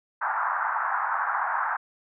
pink band-pass noise, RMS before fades -27 dBFS, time 0.21-1.77 s, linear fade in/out 10 ms, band 810 to 1600 Hz, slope 48 dB/octave, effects none

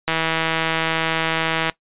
click train, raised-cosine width 0.3 ms, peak -4 dBFS, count 263, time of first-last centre 0.08-1.697 s, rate 162 Hz, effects noise-tail reverb RT60 0.1 s tail -19 dB re dry + resampled to 8000 Hz

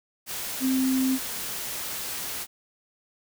sine tone in noise, 261.6 Hz, C4, in tune, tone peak -21 dBFS, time 0.6-1.19 s, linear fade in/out 50 ms, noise white, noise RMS -33 dBFS, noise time 0.26-2.47 s, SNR +9 dB, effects none

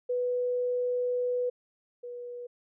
sine tone pair in turn, 493.9 / 486 Hz, B4 / B4, 0 / -28 cents, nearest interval unison, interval 28 cents, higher first, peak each -26 / -37 dBFS, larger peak first, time 0.09-1.5 / 2.03-2.47 s, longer first, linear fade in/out 10 ms, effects none

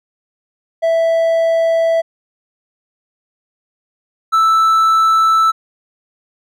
triangle tone pair in turn, 659.3 / 1318.6 Hz, E5 / E6, 0 / 0 cents, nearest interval octave, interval 1200 cents, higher second, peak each -9 / -7 dBFS, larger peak second, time 0.82-2.02 / 4.32-5.52 s, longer neither, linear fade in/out 20 ms, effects none

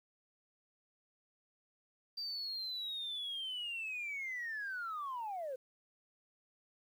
sine linear sweep, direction down, 4699 to 495 Hz, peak -37 dBFS, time 2.17-5.56 s, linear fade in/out 10 ms, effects tanh soft clip ceiling -35 dBFS + 11-bit

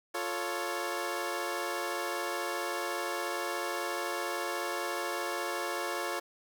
15% pulse chord, F augmented, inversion none, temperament equal with one note detuned, 349.2 / 440 / 556.3 Hz, F4 / A4 / C#5, 0 / 0 / +6 cents, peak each -30 / -32 / -30 dBFS, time 0.14-6.2 s, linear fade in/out 10 ms, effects 10-bit

